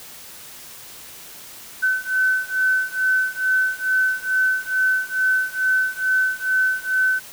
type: beating tone pair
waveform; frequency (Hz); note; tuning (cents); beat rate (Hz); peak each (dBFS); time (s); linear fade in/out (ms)
sine; 1519 / 1521.3; F#6 / F#6; +45 / +48; 2.3; -20 / -21; 1.82-7.2; 20
effects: white hiss -40 dBFS RMS until 7.32 s